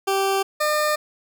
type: tone pair in turn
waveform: 20% pulse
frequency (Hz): 389.8 / 604.5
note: G4 / D5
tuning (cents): -10 / +50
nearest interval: minor sixth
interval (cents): 760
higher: second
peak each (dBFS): -14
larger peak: neither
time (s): 0.07-0.43 / 0.6-0.96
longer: neither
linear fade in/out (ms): 10
effects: none